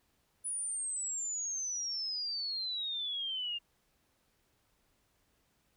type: exponential sweep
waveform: sine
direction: down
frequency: 9960 to 2794 Hz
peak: -34 dBFS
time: 0.44-3.59 s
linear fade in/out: 20 ms
effects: pink hiss -74 dBFS RMS until 5.76 s